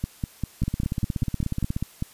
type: two click trains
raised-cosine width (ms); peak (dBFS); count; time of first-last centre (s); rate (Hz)
5; -13 / -13; 11 / 20; 0.04-2.024 / 0.62-1.765; 5.04 / 16.6
effects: white hiss -51 dBFS RMS until 2.13 s + resampled to 32000 Hz